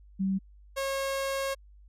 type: tone pair in turn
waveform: sine / sawtooth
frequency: 192.3 / 543.9 Hz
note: G3 / C#5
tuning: -33 / -33 cents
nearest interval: octave + tritone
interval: 1800 cents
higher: second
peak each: -25 dBFS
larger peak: neither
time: 0.19-0.39 / 0.76-1.55 s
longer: second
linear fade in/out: 20 ms
effects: added 50 Hz sine -51 dBFS peak until 1.88 s + resampled to 32000 Hz